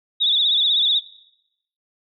sine tone with vibrato, 3617 Hz, A7, 47 cents sharp, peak -15 dBFS, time 0.2-1 s, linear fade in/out 20 ms, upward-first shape sine, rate 16 Hz, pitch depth 94 cents each way, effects noise-tail reverb RT60 0.8 s tail -18 dB re dry

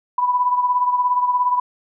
sine beating tone pair, 987.8 / 1004.8 Hz, B5 / B5, 0 / +30 cents, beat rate 17 Hz, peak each -16 / -23 dBFS, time 0.18-1.6 s, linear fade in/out 5 ms, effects none

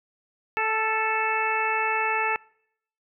harmonic tone with a mistuned harmonic, 438.9 Hz, A4, 4 cents flat, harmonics 1 / 2 / 3 / 4 / 5 / 6, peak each -32 / -27 / -30 / -30 / -31 / -29 dBFS, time 0.57-2.36 s, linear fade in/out 0 ms, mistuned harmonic 3, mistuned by +18 cents, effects noise-tail reverb RT60 0.7 s tail -25 dB re dry

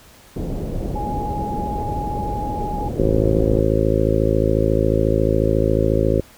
pink low-pass noise, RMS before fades -25 dBFS, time 0.36-3.61 s, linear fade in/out 5 ms, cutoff 560 Hz, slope 24 dB/octave
sine tone with vibrato, 830.6 Hz, G#5, in tune, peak -25 dBFS, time 0.95-2.89 s, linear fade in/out 10 ms, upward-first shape square, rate 13 Hz, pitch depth 16 cents each way
harmonic tone, 54.1 Hz, A1, 29 cents flat, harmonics 1 / 2 / 3 / 4 / 5 / 6 / 7 / 8 / 9 / 10, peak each -22 / -22 / -25 / -28 / -25 / -25 / -22 / -28 / -24 / -23 dBFS, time 2.98-6.21 s, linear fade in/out 10 ms
effects pink hiss -47 dBFS RMS until 6.37 s

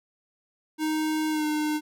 square tone with pitch glide, 311.1 to 303.8 Hz, D#4 to D#4, 0 to -41 cents, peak -25 dBFS, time 0.78-1.81 s, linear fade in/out 50 ms, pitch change -41 cents, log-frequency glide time 1.3-1.45 s, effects none

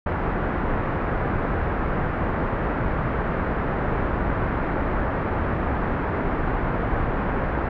pink low-pass noise, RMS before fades -24 dBFS, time 0.06-7.69 s, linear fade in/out 5 ms, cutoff 1700 Hz, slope 24 dB/octave, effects none

